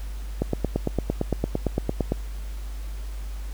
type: click train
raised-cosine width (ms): 2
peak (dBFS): -9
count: 16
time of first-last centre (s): 0.42-2.121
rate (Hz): 8.82
effects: added 50 Hz sine -30 dBFS peak until 3.53 s + pink hiss -48 dBFS RMS until 3.53 s